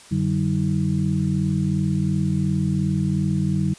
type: tone cluster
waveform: sine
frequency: 91.2 / 147.7 / 190.5 / 318.1 Hz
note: F#2 / D3 / G3 / D#4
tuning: -24 / +10 / -49 / +38 cents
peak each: -28 / -22 / -22 / -30 dBFS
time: 0.11-3.74 s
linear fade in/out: 10 ms
effects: white hiss -46 dBFS RMS until 3.78 s + resampled to 22050 Hz